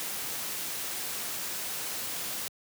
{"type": "noise", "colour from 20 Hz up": "white", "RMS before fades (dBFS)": -35, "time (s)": [0, 2.48], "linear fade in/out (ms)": 0, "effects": ["high-pass 100 Hz 12 dB/octave"]}